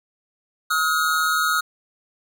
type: tone pair together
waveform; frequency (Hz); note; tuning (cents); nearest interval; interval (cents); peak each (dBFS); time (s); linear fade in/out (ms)
square; 1272.2 / 1430; D#6 / F6; +38 / +41; major second; 203; -22; 0.7-1.61; 10
effects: none